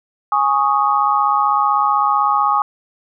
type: chord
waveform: sine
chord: Ab suspended fourth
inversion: none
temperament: equal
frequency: 830.6 / 1108.7 / 1244.5 Hz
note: Ab5 / Db6 / Eb6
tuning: 0 / 0 / 0 cents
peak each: -17 dBFS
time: 0.32-2.62 s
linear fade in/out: 2 ms
effects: none